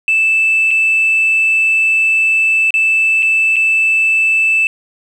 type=tone with dropouts; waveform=sine; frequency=2637 Hz; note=E7; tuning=in tune; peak=-8 dBFS; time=0.08-4.67 s; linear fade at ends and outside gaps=1 ms; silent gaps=0.708-0.712 / 2.706-2.74 / 3.224-3.228 / 3.559-3.565 s; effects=tanh soft clip ceiling -6 dBFS + 7-bit